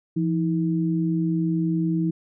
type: tone pair together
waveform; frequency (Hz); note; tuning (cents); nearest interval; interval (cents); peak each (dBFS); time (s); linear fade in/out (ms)
sine; 169.5 / 320; E3 / D#4; +49 / +49; major seventh; 1100; -22 / -24; 0.16-2.11; 10
effects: none